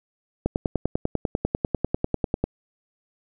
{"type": "click train", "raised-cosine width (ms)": 2, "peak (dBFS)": -8, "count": 21, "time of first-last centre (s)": [0.46, 2.44], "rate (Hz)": 10.1, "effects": []}